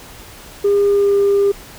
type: tone with pitch glide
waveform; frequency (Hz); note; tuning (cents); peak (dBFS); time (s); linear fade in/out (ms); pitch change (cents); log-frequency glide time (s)
sine; 404.2 to 400.7; G#4 to G4; -47 to +38; -9; 0.64-1.52; 10; -15; 0.87-1.15
effects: tanh soft clip ceiling -8 dBFS + pink hiss -38 dBFS RMS until 1.78 s